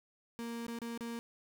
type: tone with dropouts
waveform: 35% pulse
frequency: 233.1 Hz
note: A#3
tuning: in tune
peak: -37 dBFS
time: 0.39-1.19 s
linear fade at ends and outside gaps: 0 ms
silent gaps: 0.666-0.682 / 0.788-0.817 / 0.976-1.008 s
effects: none